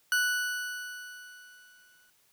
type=tone with exponential decay; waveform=40% pulse; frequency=1480 Hz; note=F#6; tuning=in tune; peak=-22 dBFS; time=0.12-2.1 s; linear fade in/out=1 ms; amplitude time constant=430 ms; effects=white hiss -67 dBFS RMS until 2.32 s